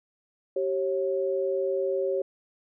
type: tone pair together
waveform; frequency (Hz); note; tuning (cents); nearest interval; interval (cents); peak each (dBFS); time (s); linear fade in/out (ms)
sine; 385.8 / 546; G4 / C#5; -28 / -26; tritone; 602; -27; 0.56-2.22; 5
effects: none